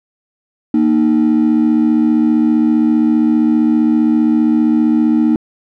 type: ring-modulated tone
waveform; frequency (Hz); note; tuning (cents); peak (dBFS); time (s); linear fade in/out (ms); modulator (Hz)
triangle; 270.4; C#4; -43; -3; 0.74-5.36; 2; 37.6
effects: tanh soft clip ceiling -3 dBFS